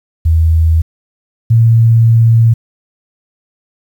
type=tone pair in turn; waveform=sine; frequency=81 / 114.55 Hz; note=E2 / A#2; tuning=-30 / -30 cents; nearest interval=tritone; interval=600 cents; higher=second; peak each=-6 / -4 dBFS; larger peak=second; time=0.25-0.82 / 1.5-2.54 s; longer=second; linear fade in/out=10 ms; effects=7-bit